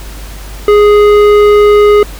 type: tone with tanh clipping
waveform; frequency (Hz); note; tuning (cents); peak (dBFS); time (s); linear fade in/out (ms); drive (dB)
sine; 415.3; G#4; 0; -4; 0.68-2.03; 2; 13
effects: added 50 Hz sine -24 dBFS peak until 2.19 s + pink hiss -31 dBFS RMS until 2.19 s